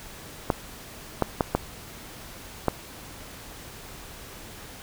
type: clicks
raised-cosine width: 1 ms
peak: -6 dBFS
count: 5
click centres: 0.502 / 1.223 / 1.408 / 1.55 / 2.683 s
effects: pink hiss -43 dBFS RMS until 4.82 s